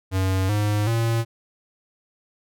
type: tone with pitch steps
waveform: square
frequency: 94.6 / 104.5 / 114.9 Hz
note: F#2 / G#2 / A#2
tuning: +39 / +11 / -25 cents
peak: -20 dBFS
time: 0.11-1.25 s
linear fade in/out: 50 ms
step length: 380 ms
effects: none